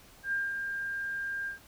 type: tone with ADSR envelope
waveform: sine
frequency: 1600 Hz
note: G6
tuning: 35 cents sharp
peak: -27 dBFS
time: 0.23-1.59 s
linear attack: 92 ms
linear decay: 200 ms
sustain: -5 dB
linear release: 120 ms
effects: pink hiss -56 dBFS RMS until 1.67 s